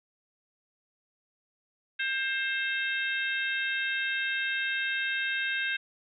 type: harmonic tone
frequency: 530 Hz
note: C5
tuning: 22 cents sharp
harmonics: 3 / 4 / 5 / 6 / 7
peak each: -30 / -36 / -34 / -40 / -38 dBFS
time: 1.99-5.77 s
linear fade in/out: 10 ms
effects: none